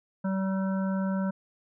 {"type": "harmonic tone", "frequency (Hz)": 191.6, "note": "G3", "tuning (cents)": -39, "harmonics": [1, 3, 5, 7, 8], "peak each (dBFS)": [-26, -36, -40, -43, -44], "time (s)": [0.24, 1.31], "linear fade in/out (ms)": 10, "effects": []}